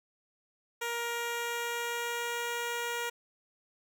10% pulse tone with pitch glide, 470.8 to 474.1 Hz, A#4 to A#4, +17 to +29 cents, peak -24 dBFS, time 0.81-3.1 s, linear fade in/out 10 ms, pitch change +12 cents, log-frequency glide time 1.01-2.47 s, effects none

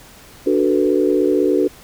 sine chord, B minor seventh, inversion first, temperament equal, 293.7 / 370 / 440 / 493.9 Hz, D4 / F#4 / A4 / B4, 0 / 0 / 0 / 0 cents, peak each -18 / -17 / -19 / -21 dBFS, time 0.46-1.68 s, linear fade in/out 10 ms, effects pink hiss -43 dBFS RMS until 1.83 s

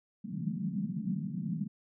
white band-pass noise, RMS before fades -35 dBFS, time 0.24-1.68 s, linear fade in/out 10 ms, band 160 to 210 Hz, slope 48 dB/octave, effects none

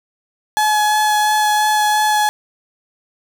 35% pulse tone with vibrato, 849 Hz, G#5, 38 cents sharp, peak -11 dBFS, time 0.57-2.29 s, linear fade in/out 0 ms, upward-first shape sine, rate 2.9 Hz, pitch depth 11 cents each way, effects 8-bit

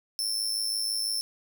sawtooth tone with amplitude modulation, 5350 Hz, E8, 25 cents sharp, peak -22 dBFS, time 0.19-1.21 s, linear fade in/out 0 ms, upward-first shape sine, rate 106 Hz, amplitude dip 60%, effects none

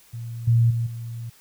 sine tone with level steps, 116.54 Hz, A#2, in tune, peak -30 / -14 / -21 / -30 dBFS, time 0.13-1.3 s, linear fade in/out 10 ms, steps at 0.47 / 0.7 / 0.86 s, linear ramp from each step 10 ms, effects white hiss -54 dBFS RMS until 1.4 s

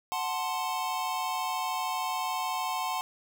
square chord, F# diminished, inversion none, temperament equal, 740 / 880 / 1046.5 Hz, F#5 / A5 / C6, 0 / 0 / 0 cents, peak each -35 / -35 / -34 dBFS, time 0.12-3.01 s, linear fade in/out 0 ms, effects none

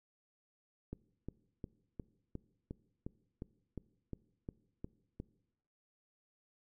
click train, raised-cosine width 3 ms, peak -29 dBFS, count 13, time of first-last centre 0.93-5.2 s, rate 2.81 Hz, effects noise-tail reverb RT60 0.9 s tail -21 dB re dry

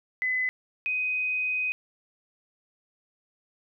sine tone pair in turn, 2017 / 2506 Hz, B6 / D#7, +36 / +12 cents, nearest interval major third, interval 376 cents, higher second, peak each -24 / -25 dBFS, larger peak first, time 0.22-0.49 / 0.86-1.72 s, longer second, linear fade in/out 0 ms, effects none

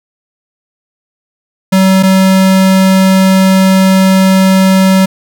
square tone pair in turn, 190 / 190 Hz, F#3 / F#3, +46 / +46 cents, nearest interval unison, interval 0 cents, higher neither, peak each -5 dBFS, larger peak neither, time 1.72-2.03 / 2.03-5.06 s, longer second, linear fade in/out 10 ms, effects none

